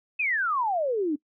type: exponential sweep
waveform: sine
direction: down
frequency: 2607 to 281.2 Hz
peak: -23 dBFS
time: 0.19-1.16 s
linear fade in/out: 10 ms
effects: noise-tail reverb RT60 0.1 s tail -21 dB re dry